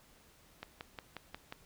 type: click train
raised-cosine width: 0.3 ms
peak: -26 dBFS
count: 6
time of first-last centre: 0.63-1.524 s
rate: 5.59 Hz
effects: pink hiss -63 dBFS RMS until 1.65 s